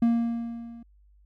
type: tone with level ramp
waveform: triangle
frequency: 233.1 Hz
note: A#3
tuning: in tune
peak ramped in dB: -15 to -40 dBFS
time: 0.02-0.83 s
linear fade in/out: 5 ms
effects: added 50 Hz sine -55 dBFS peak until 1.25 s